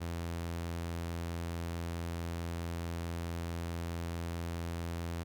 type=tone; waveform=sawtooth; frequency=84.6 Hz; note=E2; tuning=45 cents sharp; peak=-32 dBFS; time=0-5.24 s; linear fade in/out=20 ms; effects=none